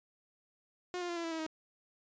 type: tone with pitch steps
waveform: sawtooth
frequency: 359.5 / 351.9 / 344.5 / 337.2 / 330 / 323.1 / 316.2 Hz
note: F#4 / F4 / F4 / E4 / E4 / E4 / D#4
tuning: -50 / +13 / -24 / +39 / +2 / -35 / +28 cents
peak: -32 dBFS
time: 0.94-1.465 s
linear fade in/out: 0 ms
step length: 75 ms
effects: resampled to 16000 Hz